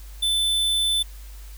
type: tone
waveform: square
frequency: 3520 Hz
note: A7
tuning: in tune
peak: -20 dBFS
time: 0.22-1.03 s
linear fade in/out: 10 ms
effects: added 50 Hz sine -37 dBFS peak until 1.57 s + white hiss -50 dBFS RMS until 1.57 s